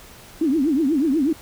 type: tone with vibrato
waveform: sine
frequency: 293.7 Hz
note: D4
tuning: in tune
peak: -16 dBFS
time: 0.41-1.33 s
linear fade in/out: 5 ms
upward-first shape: triangle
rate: 8.2 Hz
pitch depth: 280 cents each way
effects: pink hiss -44 dBFS RMS until 1.41 s